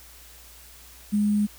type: tone with sample-and-hold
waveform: sine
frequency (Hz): 207.7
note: G#3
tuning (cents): 0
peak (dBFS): -19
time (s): 1.12-1.47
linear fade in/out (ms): 20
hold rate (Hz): 8820
effects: added 59 Hz sine -51 dBFS peak until 1.58 s + white hiss -49 dBFS RMS until 1.58 s